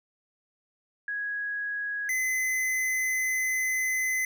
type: tone pair in turn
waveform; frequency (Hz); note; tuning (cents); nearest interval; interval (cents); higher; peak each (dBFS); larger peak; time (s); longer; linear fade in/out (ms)
sine / square; 1661.2 / 2036; G#6 / C7; 0 / -48; major third; 352; second; -29 / -26; second; 1.08-2.09 / 2.09-4.25; second; 2
effects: none